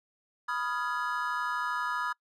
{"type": "chord", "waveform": "triangle", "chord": "F half-diminished seventh", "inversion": "second", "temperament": "equal with one note detuned", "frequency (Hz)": [987.8, 1244.5, 1396.9, 1679.6], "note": ["Cb6", "Eb6", "F6", "Ab6"], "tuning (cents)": [0, 0, 0, 19], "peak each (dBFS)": [-33, -32, -35, -34], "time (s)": [0.48, 2.13], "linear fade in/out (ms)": 10, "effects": ["noise-tail reverb RT60 0.1 s tail -26 dB re dry"]}